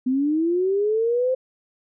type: linear sweep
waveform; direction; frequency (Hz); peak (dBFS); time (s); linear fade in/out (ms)
sine; up; 249.4 to 523.3; -18; 0.06-1.35; 10
effects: none